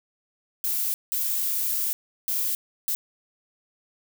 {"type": "noise bursts at uneven times", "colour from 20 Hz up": "violet", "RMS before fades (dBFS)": -26, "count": 4, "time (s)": [[0.64, 0.94], [1.12, 1.93], [2.28, 2.55], [2.88, 2.95]], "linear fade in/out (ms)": 0, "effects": []}